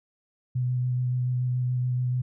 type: tone with vibrato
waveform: sine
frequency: 125.3 Hz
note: B2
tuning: 25 cents sharp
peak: -23 dBFS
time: 0.55-2.22 s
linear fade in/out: 10 ms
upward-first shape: square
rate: 7 Hz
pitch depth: 11 cents each way
effects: none